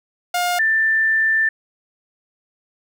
sawtooth / sine tone pair in turn, 710 / 1776.2 Hz, F5 / A6, +28 / +16 cents, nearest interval octave + major third, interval 1588 cents, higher second, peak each -14 dBFS, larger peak neither, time 0.34-0.59 / 0.59-1.49 s, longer second, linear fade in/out 5 ms, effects 9-bit

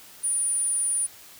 sine tone, 9460 Hz, D9, 12 cents sharp, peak -20 dBFS, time 0.23-1.07 s, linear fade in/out 20 ms, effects tanh soft clip ceiling -21 dBFS + white hiss -48 dBFS RMS until 1.39 s

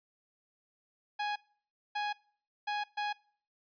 sawtooth tone bursts at uneven times, 830.6 Hz, G#5, in tune, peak -28 dBFS, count 4, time 1.19-1.36 / 1.95-2.13 / 2.67-2.84 / 2.97-3.13 s, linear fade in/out 10 ms, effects noise-tail reverb RT60 0.5 s tail -23 dB re dry + resampled to 11025 Hz

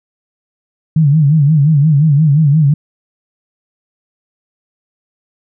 sine tone with vibrato, 149.4 Hz, D3, 30 cents sharp, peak -6 dBFS, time 0.96-2.74 s, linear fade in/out 5 ms, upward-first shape sine, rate 5.7 Hz, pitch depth 130 cents each way, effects none

